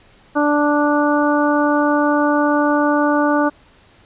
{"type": "harmonic tone", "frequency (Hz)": 293.7, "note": "D4", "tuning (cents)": 0, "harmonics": [1, 2, 3, 4, 5], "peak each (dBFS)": [-16, -19, -21, -22, -23], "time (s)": [0.35, 3.5], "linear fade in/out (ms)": 20, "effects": ["pink hiss -50 dBFS RMS until 4.05 s", "resampled to 8000 Hz"]}